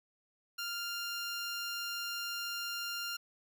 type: tone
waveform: 15% pulse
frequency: 1396.9 Hz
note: F6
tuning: in tune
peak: -30 dBFS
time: 0.58-3.17 s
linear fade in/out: 10 ms
effects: none